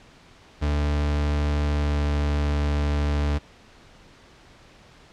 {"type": "tone with pitch glide", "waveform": "40% pulse", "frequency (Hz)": [73.42, 73], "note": ["D2", "D2"], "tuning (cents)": [0, -10], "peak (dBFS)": -20, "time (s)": [0.61, 3.39], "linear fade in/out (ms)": 20, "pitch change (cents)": -10, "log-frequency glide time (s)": [1.75, 2.06], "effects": ["pink hiss -51 dBFS RMS until 5.12 s", "low-pass 5000 Hz 12 dB/octave"]}